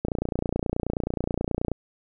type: click train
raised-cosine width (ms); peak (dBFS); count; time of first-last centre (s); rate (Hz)
2; -12; 50; 0.05-1.717; 29.4
effects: none